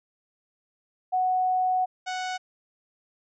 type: tone pair in turn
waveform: sine / sawtooth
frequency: 740 / 740 Hz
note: F#5 / F#5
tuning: 0 / 0 cents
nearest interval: unison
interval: 0 cents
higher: neither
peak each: -21 / -25 dBFS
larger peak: first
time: 1.12-1.86 / 2.06-2.38 s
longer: first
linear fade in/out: 20 ms
effects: resampled to 16000 Hz